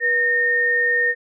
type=tone pair together; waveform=sine; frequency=485.2 / 1835 Hz; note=B4 / A#6; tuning=-31 / -28 cents; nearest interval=octave + major seventh; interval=2303 cents; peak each=-25 / -16 dBFS; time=0-1.15 s; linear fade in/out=50 ms; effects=none